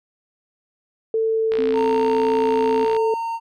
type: tone with pitch glide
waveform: sine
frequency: 445.5 to 442.7 Hz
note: A4 to A4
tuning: +22 to +11 cents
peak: -17 dBFS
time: 1.14-3.14 s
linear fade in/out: 2 ms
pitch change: -11 cents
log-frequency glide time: 1.28-1.74 s
type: click train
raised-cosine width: 0.3 ms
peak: -16 dBFS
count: 86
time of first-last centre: 1.52-2.966 s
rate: 58.8 Hz
type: tone with vibrato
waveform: sine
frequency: 261.6 Hz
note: C4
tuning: in tune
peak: -24 dBFS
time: 1.58-2.85 s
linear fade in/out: 10 ms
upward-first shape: triangle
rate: 1.6 Hz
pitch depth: 11 cents each way
type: tone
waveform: triangle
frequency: 917 Hz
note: A#5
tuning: 29 cents flat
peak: -21 dBFS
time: 1.73-3.4 s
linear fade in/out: 50 ms
effects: none